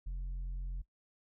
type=tone with tanh clipping; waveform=sine; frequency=44.25 Hz; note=F1; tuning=23 cents sharp; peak=-37 dBFS; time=0.06-0.82 s; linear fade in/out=10 ms; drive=4 dB; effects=noise-tail reverb RT60 0.1 s tail -18 dB re dry